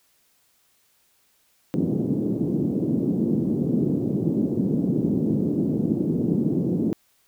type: band-pass noise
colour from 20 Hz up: pink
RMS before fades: -23 dBFS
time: 1.74-6.93 s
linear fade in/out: 0 ms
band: 160 to 340 Hz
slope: 24 dB/octave
effects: white hiss -64 dBFS RMS until 7.27 s